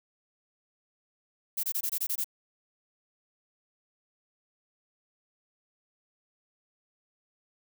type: noise bursts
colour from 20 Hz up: violet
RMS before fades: -30 dBFS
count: 8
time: 1.57-2.244 s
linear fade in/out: 10 ms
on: 65 ms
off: 22 ms
effects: none